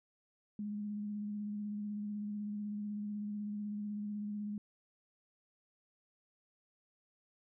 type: tone with vibrato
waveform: sine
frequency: 207.7 Hz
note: G#3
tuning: in tune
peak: -37 dBFS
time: 0.59-4.58 s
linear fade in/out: 2 ms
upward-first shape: square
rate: 16 Hz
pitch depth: 16 cents each way
effects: none